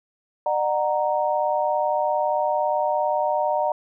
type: chord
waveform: sine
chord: D augmented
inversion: none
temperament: equal with one note detuned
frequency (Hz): 602.4 / 740 / 932.3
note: D5 / F#5 / A#5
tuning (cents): +44 / 0 / 0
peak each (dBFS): -23 / -25 / -24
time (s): 0.46-3.72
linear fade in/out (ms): 2
effects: none